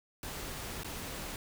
pink noise with dropouts, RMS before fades -41 dBFS, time 0.23-1.36 s, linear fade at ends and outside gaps 1 ms, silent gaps 0.834-0.845 s, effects none

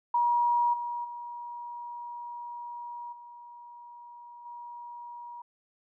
sine tone with level steps, 956 Hz, A#5, 43 cents sharp, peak -22 / -31 / -37 / -45 / -40 dBFS, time 0.14-5.42 s, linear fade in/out 5 ms, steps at 0.73 / 1.04 / 3.12 / 4.45 s, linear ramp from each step 10 ms, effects none

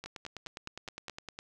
two click trains, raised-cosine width 0.2 ms, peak -24 / -24 dBFS, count 6 / 14, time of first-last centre 0.04-1.097 / 0.06-1.389 s, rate 4.73 / 9.78 Hz, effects none

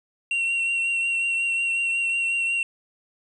triangle tone with vibrato, 2738 Hz, F7, 35 cents flat, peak -20 dBFS, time 0.31-2.63 s, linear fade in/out 2 ms, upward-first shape triangle, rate 5.5 Hz, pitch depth 23 cents each way, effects resampled to 24000 Hz + 10-bit

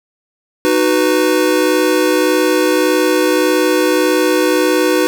square chord, B major, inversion first, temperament just, 308.7 / 370.4 / 493.9 Hz, D#4 / F#4 / B4, -14 / +2 / 0 cents, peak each -16 dBFS, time 0.65-5.07 s, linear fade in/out 0 ms, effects none

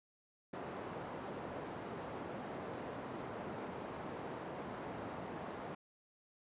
white band-pass noise, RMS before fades -45 dBFS, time 0.53-5.75 s, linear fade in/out 5 ms, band 110 to 770 Hz, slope 12 dB/octave, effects resampled to 8000 Hz

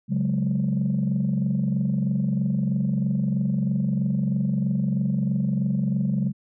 sine chord, C# suspended fourth, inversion none, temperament just, 138.59 / 184.79 / 207.9 Hz, C#3 / F#3 / G#3, 0 / -2 / +2 cents, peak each -24 dBFS, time 0.08-6.33 s, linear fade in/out 50 ms, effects tanh soft clip ceiling -15 dBFS

